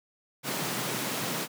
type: high-pass noise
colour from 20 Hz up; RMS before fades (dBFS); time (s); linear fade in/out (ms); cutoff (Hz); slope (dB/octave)
pink; -32; 0.43-1.48; 50; 120; 96
effects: none